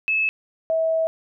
sine tone pair in turn, 2600 / 647.6 Hz, E7 / E5, -24 / -31 cents, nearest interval 2 octaves, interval 2407 cents, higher first, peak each -18 dBFS, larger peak neither, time 0.08-0.29 / 0.7-1.07 s, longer second, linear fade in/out 0 ms, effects none

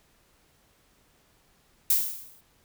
violet noise with exponential decay, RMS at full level -19 dBFS, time 1.9-2.41 s, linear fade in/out 5 ms, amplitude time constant 110 ms, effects pink hiss -64 dBFS RMS until 2.64 s

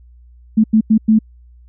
sine tone bursts at uneven times, 218.7 Hz, A3, 10 cents flat, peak -7 dBFS, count 4, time 0.57-0.64 / 0.73-0.81 / 0.9-0.98 / 1.08-1.19 s, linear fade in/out 10 ms, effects added 60 Hz sine -41 dBFS peak until 1.68 s

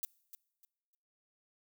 violet noise with echo, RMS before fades -37 dBFS, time 0.03-0.05 s, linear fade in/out 0 ms, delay 300 ms, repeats 3, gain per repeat -12 dB, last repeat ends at 0.95 s, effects noise-tail reverb RT60 1.0 s tail -23 dB re dry

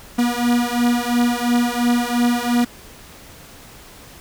45% pulse beating tone pair, 239.4 / 242.3 Hz, A#3 / B3, +46 / -33 cents, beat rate 2.9 Hz, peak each -19 dBFS, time 0.18-2.65 s, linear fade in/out 10 ms, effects pink hiss -42 dBFS RMS until 4.2 s

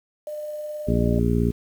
sine tone with tremolo, 602 Hz, D5, 43 cents sharp, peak -28 dBFS, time 0.27-1.19 s, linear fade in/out 2 ms, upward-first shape sine, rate 19 Hz, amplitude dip 25%
harmonic tone, 58.4 Hz, A#1, 4 cents sharp, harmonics 1 / 2 / 3 / 4 / 5 / 6 / 7, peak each -24 / -24 / -25 / -24 / -31 / -32 / -27 dBFS, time 0.87-1.52 s, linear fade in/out 20 ms
effects 8-bit

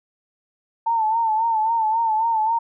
sine tone with vibrato, 894 Hz, A5, 27 cents sharp, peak -17 dBFS, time 0.86-2.59 s, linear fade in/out 10 ms, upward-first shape sine, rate 3.7 Hz, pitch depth 66 cents each way, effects none

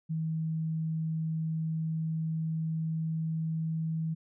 sine tone with pitch glide, 160 to 160.93 Hz, D#3 to E3, +49 to -41 cents, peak -29 dBFS, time 0.09-4.15 s, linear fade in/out 20 ms, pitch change +10 cents, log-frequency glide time 1.33-3.95 s, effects none

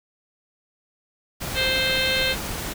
pink noise, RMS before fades -30 dBFS, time 1.4-2.74 s, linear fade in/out 20 ms
harmonic tone, 523.3 Hz, C5, in tune, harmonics 1 / 3 / 4 / 5 / 6 / 7 / 8, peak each -28 / -28 / -28 / -28 / -28 / -28 / -28 dBFS, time 1.54-2.36 s, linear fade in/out 50 ms
effects none

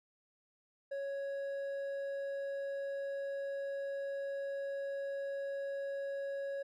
sine tone with hard clipping, 554.4 Hz, C#5, in tune, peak -38 dBFS, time 0.91-6.63 s, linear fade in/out 10 ms, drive 5 dB, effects none

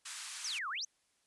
white band-pass noise, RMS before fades -45 dBFS, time 0.05-0.59 s, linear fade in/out 10 ms, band 1100 to 10000 Hz, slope 24 dB/octave
sine exponential two-way sweep, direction down then up, 6670 to 1043 to 6670 Hz, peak -36 dBFS, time 0.44-0.85 s, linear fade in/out 5 ms, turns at 0.69 s
effects white hiss -75 dBFS RMS until 1.26 s + resampled to 24000 Hz

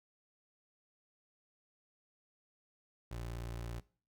25% pulse tone, 58.27 Hz, A#1, in tune, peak -37 dBFS, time 3.11-3.8 s, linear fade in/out 5 ms, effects noise-tail reverb RT60 0.4 s tail -20 dB re dry

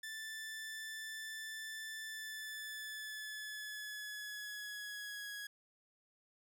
sawtooth tone with pitch glide, 1762 to 1664.1 Hz, A6 to G#6, +2 to +3 cents, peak -40 dBFS, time 0.03-5.47 s, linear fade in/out 5 ms, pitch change -99 cents, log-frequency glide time 2.05-5.29 s, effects none

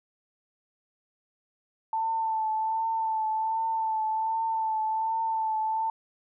sine tone with vibrato, 886 Hz, A5, 12 cents sharp, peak -25 dBFS, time 1.93-5.9 s, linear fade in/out 2 ms, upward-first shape triangle, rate 1.3 Hz, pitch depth 32 cents each way, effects none

